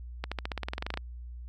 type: accelerating click train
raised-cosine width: 0.3 ms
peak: -16 dBFS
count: 15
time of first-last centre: 0.24-0.974 s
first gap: 76 ms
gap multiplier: 0.94
effects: added 60 Hz sine -39 dBFS peak until 1.48 s + MP3 96 kbps